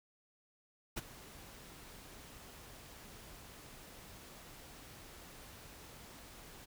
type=noise with ADSR envelope; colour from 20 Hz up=pink; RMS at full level=-38 dBFS; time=0.96-6.66 s; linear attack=17 ms; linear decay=27 ms; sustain=-16 dB; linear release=19 ms; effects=none